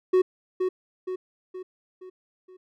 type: tone with echo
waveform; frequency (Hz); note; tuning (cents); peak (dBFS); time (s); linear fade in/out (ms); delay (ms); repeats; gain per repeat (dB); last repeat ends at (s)
triangle; 370; F#4; 0; -14; 0.13-0.22; 10; 470; 5; -6; 2.57
effects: none